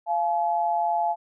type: tone pair together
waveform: sine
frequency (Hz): 691.1 / 854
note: F5 / G#5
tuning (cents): -18 / +48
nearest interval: major third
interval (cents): 366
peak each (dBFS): -24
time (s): 0.06-1.16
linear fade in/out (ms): 50
effects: none